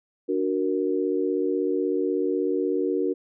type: chord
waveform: sine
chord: D augmented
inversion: none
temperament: equal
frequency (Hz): 293.7 / 370 / 466.2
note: D4 / F#4 / A#4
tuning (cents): 0 / 0 / 0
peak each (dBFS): -27 / -25 / -27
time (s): 0.28-3.14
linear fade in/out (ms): 20
effects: none